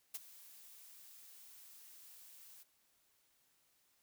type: noise with ADSR envelope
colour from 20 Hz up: blue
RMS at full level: -40 dBFS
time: 0.14-2.64 s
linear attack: 11 ms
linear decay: 26 ms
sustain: -18 dB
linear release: 22 ms
effects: white hiss -75 dBFS RMS until 4.02 s